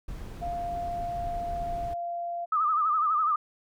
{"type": "noise", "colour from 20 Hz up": "brown", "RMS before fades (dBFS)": -38, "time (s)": [0.08, 1.94], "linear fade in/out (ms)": 5}
{"type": "tone with pitch glide", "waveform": "sine", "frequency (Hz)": [696, 690.8], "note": ["F5", "F5"], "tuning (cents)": [-6, -19], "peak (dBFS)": -30, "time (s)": [0.41, 2.46], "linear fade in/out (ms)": 20, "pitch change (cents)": -13, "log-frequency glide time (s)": [1.12, 2.09]}
{"type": "tone with vibrato", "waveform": "sine", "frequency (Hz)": 1241, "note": "D#6", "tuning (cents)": -5, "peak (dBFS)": -22, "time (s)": [2.52, 3.36], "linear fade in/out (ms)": 5, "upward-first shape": "sine", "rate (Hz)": 12, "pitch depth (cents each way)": 90}
{"effects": []}